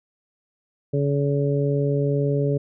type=harmonic tone; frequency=142 Hz; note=C#3; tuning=42 cents sharp; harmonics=1 / 2 / 3 / 4; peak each=-21 / -28 / -24 / -29 dBFS; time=0.93-2.58 s; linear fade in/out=10 ms; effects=none